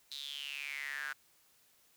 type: tone with high-pass filter sweep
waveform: square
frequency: 70.7 Hz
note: C#2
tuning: 35 cents sharp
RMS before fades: -42 dBFS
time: 0.11-1.13 s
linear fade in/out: 5 ms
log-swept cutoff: 4000 to 1500 Hz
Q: 8.9
effects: white hiss -68 dBFS RMS until 1.96 s